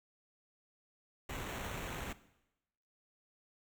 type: noise with sample-and-hold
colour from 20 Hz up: pink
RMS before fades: -42 dBFS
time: 1.29-2.13 s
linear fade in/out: 5 ms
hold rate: 4900 Hz
effects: noise-tail reverb RT60 0.9 s tail -17 dB re dry